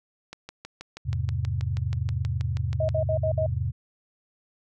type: click train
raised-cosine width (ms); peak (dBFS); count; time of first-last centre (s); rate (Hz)
0.2; -21; 17; 0.33-2.89; 6.25
type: chord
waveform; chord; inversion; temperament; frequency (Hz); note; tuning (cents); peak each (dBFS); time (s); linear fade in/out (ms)
sine; E augmented; none; just; 82.41 / 103.01 / 128.76; E2 / G#2 / B#2; 0 / -14 / -27; -29; 1.05-3.72; 20
type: tone bursts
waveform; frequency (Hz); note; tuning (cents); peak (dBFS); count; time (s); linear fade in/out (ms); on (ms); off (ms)
sine; 631; D#5; +24; -23; 5; 2.8-3.463; 5; 87; 57
effects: none